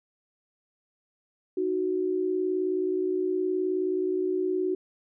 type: tone pair together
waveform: sine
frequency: 311.1 / 370.2 Hz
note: D#4 / F#4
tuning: 0 / +1 cents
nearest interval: minor third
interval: 301 cents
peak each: -31 / -25 dBFS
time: 1.57-4.75 s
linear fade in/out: 5 ms
effects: none